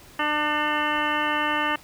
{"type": "harmonic tone with a mistuned harmonic", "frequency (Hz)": 299.4, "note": "D4", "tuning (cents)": 33, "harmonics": [1, 2, 3, 4, 5, 6, 7, 9, 10], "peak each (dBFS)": [-31, -33, -28, -28, -32, -28, -34, -33, -33], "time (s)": [0.19, 1.76], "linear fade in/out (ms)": 5, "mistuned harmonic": 7, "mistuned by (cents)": 26, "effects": ["pink hiss -49 dBFS RMS until 1.83 s"]}